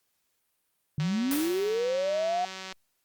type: linear sweep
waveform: sine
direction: up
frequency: 140 to 734 Hz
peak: -25 dBFS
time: 0.98-2.45 s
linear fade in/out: 2 ms
type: click train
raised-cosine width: 0.2 ms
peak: -22 dBFS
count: 327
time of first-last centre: 1-2.725 s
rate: 189 Hz
type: noise with exponential decay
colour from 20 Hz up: white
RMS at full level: -30 dBFS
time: 1.31-1.91 s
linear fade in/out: 2 ms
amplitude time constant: 130 ms
effects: white hiss -75 dBFS RMS until 3.04 s + Opus 48 kbps